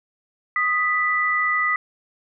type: tone pair together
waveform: sine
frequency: 1244.5 / 1975.5 Hz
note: D#6 / B6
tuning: 0 / 0 cents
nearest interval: minor sixth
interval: 800 cents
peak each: -22 / -20 dBFS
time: 0.56-1.76 s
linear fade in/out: 2 ms
effects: none